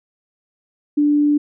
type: tone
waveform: sine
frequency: 293.7 Hz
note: D4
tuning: in tune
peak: -12 dBFS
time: 0.97-1.38 s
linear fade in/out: 10 ms
effects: none